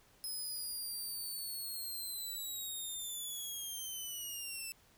10% pulse linear sweep, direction down, 5110 to 2637 Hz, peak -33 dBFS, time 0.24-4.72 s, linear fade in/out 0 ms, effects pink hiss -66 dBFS RMS until 4.97 s

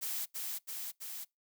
blue noise with echo, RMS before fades -37 dBFS, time 0.01-0.26 s, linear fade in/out 20 ms, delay 330 ms, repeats 3, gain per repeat -2 dB, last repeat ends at 1.25 s, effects noise-tail reverb RT60 0.2 s tail -25 dB re dry

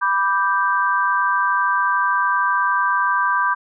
sine chord, G major, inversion first, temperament equal, 987.8 / 1174.7 / 1568 Hz, B5 / D6 / G6, 0 / 0 / 0 cents, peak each -20 dBFS, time 0.01-3.55 s, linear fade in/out 20 ms, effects none

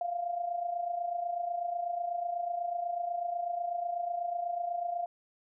sine tone with amplitude modulation, 697 Hz, F5, 4 cents flat, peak -28 dBFS, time 0.01-5.06 s, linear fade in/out 2 ms, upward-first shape sine, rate 28.1 Hz, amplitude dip 65%, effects none

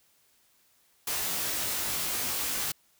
white noise with comb filter, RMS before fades -31 dBFS, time 1.07-2.72 s, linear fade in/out 5 ms, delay 19 ms, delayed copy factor +0.9, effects white hiss -66 dBFS RMS until 2.99 s

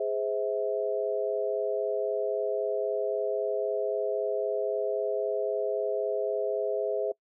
sine chord, Ab augmented, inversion none, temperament just, 415.3 / 519.1 / 648.9 Hz, Ab4 / C5 / E5, 0 / -14 / -27 cents, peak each -30 / -32 / -31 dBFS, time 0-7.12 s, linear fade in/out 5 ms, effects noise-tail reverb RT60 0.1 s tail -24 dB re dry

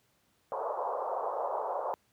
pink band-pass noise, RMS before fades -34 dBFS, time 0.52-1.94 s, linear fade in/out 0 ms, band 470 to 1100 Hz, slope 48 dB/octave, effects pink hiss -71 dBFS RMS until 2.12 s + high-pass 80 Hz 12 dB/octave

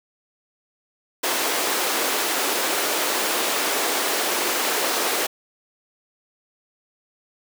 pink high-pass noise, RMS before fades -23 dBFS, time 1.23-5.27 s, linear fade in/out 10 ms, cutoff 330 Hz, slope 24 dB/octave, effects none

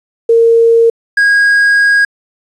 sine / triangle tone pair in turn, 460.1 / 1639.6 Hz, A#4 / G#6, -23 / -23 cents, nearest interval octave + minor seventh, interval 2200 cents, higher second, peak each -4 dBFS, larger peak neither, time 0.29-0.9 / 1.17-2.05 s, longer second, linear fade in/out 5 ms, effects resampled to 24000 Hz + 7-bit

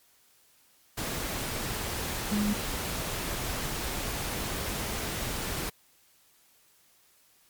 sine tone in noise, 207.7 Hz, G#3, in tune, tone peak -25 dBFS, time 2.31-2.54 s, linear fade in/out 10 ms, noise pink, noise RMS -33 dBFS, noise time 0.97-5.7 s, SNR +5 dB, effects white hiss -63 dBFS RMS until 7.49 s + MP3 96 kbps

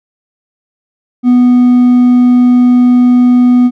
triangle tone with hard clipping, 246.9 Hz, B3, in tune, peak -4 dBFS, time 1.23-3.71 s, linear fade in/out 50 ms, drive 5 dB, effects none

